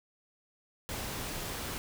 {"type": "noise", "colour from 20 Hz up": "pink", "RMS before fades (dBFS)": -38, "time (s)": [0.89, 1.78], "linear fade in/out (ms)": 0, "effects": []}